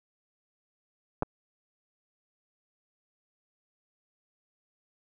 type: clicks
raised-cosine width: 1 ms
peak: -13 / -21 dBFS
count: 2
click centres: 1.224 / 1.231 s
effects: none